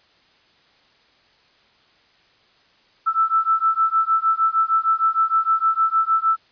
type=beating tone pair; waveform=sine; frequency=1318.5 / 1325 Hz; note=E6 / E6; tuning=0 / +9 cents; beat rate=6.5 Hz; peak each=-19 dBFS; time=3.06-6.37 s; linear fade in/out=20 ms; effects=white hiss -57 dBFS RMS until 6.51 s + resampled to 11025 Hz